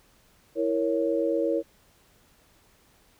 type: chord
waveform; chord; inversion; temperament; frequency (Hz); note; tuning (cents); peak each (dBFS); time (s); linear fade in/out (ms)
sine; A# diminished; second; equal; 329.6 / 466.2 / 554.4; E4 / A#4 / C#5; 0 / 0 / 0; -27; 0.55-1.63; 50
effects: pink hiss -61 dBFS RMS until 3.19 s